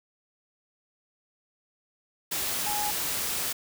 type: tone in noise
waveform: sine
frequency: 834 Hz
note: G#5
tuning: 7 cents sharp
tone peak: -30 dBFS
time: 2.66-2.91 s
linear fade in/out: 10 ms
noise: white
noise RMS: -30 dBFS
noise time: 2.31-3.53 s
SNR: -3 dB
effects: none